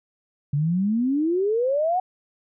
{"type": "exponential sweep", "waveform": "sine", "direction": "up", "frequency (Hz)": [138.59, 757], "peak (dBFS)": -19, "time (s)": [0.53, 2], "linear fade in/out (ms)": 5, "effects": []}